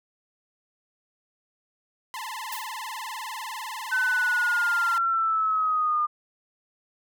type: tone with vibrato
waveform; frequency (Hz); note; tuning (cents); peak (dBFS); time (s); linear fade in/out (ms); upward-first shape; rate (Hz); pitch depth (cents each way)
sawtooth; 953; A#5; +38; -29; 2.14-4.98; 0; sine; 20; 180
type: noise with exponential decay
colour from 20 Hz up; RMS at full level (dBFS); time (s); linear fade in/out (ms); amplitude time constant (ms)
blue; -32; 2.52-2.8; 5; 59
type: linear sweep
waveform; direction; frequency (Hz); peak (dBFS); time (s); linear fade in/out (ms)
sine; down; 1525 to 1206; -21; 3.91-6.07; 20
effects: none

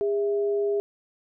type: tone pair together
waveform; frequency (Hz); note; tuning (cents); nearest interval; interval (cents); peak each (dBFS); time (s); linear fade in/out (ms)
sine; 406.8 / 658.4; G#4 / E5; -36 / -2; minor sixth; 834; -22 / -34; 0.01-0.8; 0
effects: none

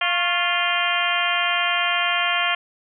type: harmonic tone with a mistuned harmonic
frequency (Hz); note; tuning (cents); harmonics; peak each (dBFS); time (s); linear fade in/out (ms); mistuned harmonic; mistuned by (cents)
349.2; F4; 0; 2 / 3 / 4 / 5 / 6 / 7 / 8 / 9; -27 / -27 / -27 / -27 / -27 / -27 / -27 / -27; 0.01-2.55; 5; 3; +68
effects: none

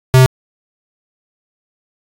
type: tone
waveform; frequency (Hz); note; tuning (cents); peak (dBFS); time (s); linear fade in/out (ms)
square; 129.6; C3; -16; -5; 0.14-0.26; 0
effects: AAC 64 kbps

